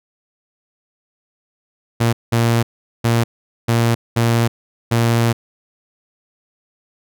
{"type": "tone bursts at uneven times", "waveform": "sawtooth", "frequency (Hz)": 116.54, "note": "A#2", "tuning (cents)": 0, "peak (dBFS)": -9, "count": 6, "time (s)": [[2, 2.13], [2.32, 2.63], [3.04, 3.24], [3.68, 3.95], [4.16, 4.48], [4.91, 5.33]], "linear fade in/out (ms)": 10, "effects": []}